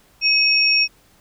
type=tone pair together; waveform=sine; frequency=2549 / 5531 Hz; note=D#7 / F8; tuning=+41 / -18 cents; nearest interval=octave + minor second; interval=1341 cents; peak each=-16 dBFS; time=0.21-0.88 s; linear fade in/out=50 ms; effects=pink hiss -55 dBFS RMS until 1.2 s